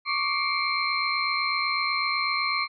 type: tone cluster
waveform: sine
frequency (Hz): 1109 / 1177 / 2138 / 2313 / 4166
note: C#6 / D6 / C7 / D7 / C8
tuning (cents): 0 / +3 / +37 / -27 / -8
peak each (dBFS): -30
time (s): 0.05-2.68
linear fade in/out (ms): 50
effects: none